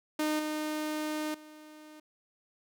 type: tone with level steps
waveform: sawtooth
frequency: 306.2 Hz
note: D#4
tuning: 28 cents flat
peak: -24 / -28 / -45 dBFS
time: 0.19-2 s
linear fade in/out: 5 ms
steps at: 0.39 / 1.34 s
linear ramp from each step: 5 ms
effects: none